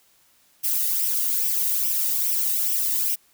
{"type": "noise with flanger", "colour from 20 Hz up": "violet", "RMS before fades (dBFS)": -23, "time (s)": [0.63, 3.16], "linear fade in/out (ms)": 20, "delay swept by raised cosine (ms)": [0.35, 1.09], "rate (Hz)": 2.4, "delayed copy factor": 0.55, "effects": ["white hiss -60 dBFS RMS until 3.33 s"]}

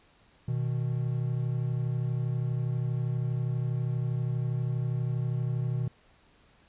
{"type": "tone pair together", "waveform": "triangle", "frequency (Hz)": [123.13, 155.56], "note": ["B2", "D#3"], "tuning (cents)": [-5, 0], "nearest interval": "major third", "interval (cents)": 405, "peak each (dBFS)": [-26, -31], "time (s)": [0.48, 5.88], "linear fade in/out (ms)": 5, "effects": ["pink hiss -62 dBFS RMS until 6.68 s", "resampled to 8000 Hz"]}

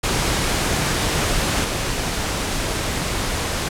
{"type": "noise with level steps", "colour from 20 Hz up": "pink", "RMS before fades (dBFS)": [-20, -23], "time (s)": [0.03, 3.69], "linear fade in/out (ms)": 10, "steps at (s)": 1.64, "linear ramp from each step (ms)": 5, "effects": ["low-pass 10000 Hz 12 dB/octave"]}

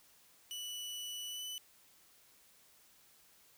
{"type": "tone with pitch glide", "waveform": "sawtooth", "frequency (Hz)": [2960, 2993], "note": ["F#7", "F#7"], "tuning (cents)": [0, 19], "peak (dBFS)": -38, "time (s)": [0.51, 1.58], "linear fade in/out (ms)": 0, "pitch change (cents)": 19, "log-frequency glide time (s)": [1.28, 1.42], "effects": ["white hiss -65 dBFS RMS until 3.57 s"]}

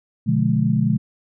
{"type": "chord", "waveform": "sine", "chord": "B diminished seventh", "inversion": "none", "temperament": "just", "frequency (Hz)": [123.47, 148.16, 177.8, 213.4], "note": ["B2", "D3", "F3", "Ab3"], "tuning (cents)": [0, 16, 31, 47], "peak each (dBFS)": [-21, -21, -23, -20], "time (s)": [0.26, 0.98], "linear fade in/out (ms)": 20, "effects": []}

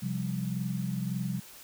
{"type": "chord", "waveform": "sine", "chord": "C suspended fourth", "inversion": "none", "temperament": "just", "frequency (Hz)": [130.81, 174.42, 196.22], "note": ["C3", "F3", "G3"], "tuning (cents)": [0, -2, 2], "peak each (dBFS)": -34, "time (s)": [0.02, 1.4], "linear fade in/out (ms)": 10, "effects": ["white hiss -50 dBFS RMS until 1.63 s"]}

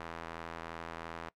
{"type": "tone with band-pass filter", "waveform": "sawtooth", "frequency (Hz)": 82.9, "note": "E2", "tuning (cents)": 10, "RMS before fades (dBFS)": -44, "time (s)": [0, 1.29], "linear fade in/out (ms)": 0, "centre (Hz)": 1200, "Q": 0.91, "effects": ["noise-tail reverb RT60 0.1 s tail -21 dB re dry"]}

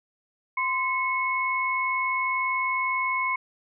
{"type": "tone pair together", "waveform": "sine", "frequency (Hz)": [1035, 2193], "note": ["C6", "C#7"], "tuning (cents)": [-19, -19], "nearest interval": "octave + minor second", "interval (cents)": 1300, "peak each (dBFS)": -26, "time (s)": [0.57, 3.36], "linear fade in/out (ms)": 5, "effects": []}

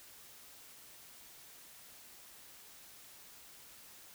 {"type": "silence", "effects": ["white hiss -56 dBFS RMS until 4.14 s"]}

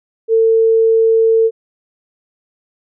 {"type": "tone", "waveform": "sine", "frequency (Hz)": 450, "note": "A4", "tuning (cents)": 39, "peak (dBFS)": -8, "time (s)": [0.28, 1.51], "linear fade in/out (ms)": 50, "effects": []}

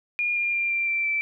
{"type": "tone with pitch steps", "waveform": "sine", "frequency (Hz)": [2424, 2404, 2385, 2366, 2347, 2328], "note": ["D#7", "D7", "D7", "D7", "D7", "D7"], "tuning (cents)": [-46, 40, 26, 12, -2, -16], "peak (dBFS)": -22, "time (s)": [0.19, 1.21], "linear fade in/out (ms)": 0, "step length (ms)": 170, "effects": []}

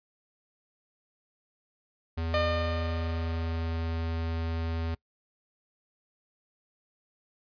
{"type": "tone", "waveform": "square", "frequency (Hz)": 82.3, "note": "E2", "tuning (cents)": -2, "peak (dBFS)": -30, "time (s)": [2.17, 4.95], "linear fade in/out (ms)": 10}
{"type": "tone with exponential decay", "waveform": "sawtooth", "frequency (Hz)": 605, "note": "D#5", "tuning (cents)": -49, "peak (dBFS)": -20, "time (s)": [2.34, 4.05], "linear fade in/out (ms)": 1, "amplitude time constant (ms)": 370}
{"effects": ["noise-tail reverb RT60 0.1 s tail -23 dB re dry", "resampled to 11025 Hz"]}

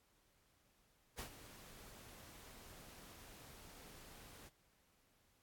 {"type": "noise with ADSR envelope", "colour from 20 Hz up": "pink", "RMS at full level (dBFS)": -45, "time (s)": [1.17, 4.5], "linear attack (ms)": 21, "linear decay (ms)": 96, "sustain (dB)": -13, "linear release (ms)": 30, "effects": ["pink hiss -75 dBFS RMS until 5.42 s", "AAC 64 kbps"]}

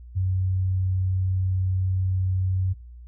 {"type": "tone", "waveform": "sine", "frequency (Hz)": 93.5, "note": "F#2", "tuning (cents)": 19, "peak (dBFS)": -21, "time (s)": [0.15, 2.74], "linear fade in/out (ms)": 20, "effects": ["noise-tail reverb RT60 0.3 s tail -18 dB re dry", "added 60 Hz sine -40 dBFS peak until 3.07 s"]}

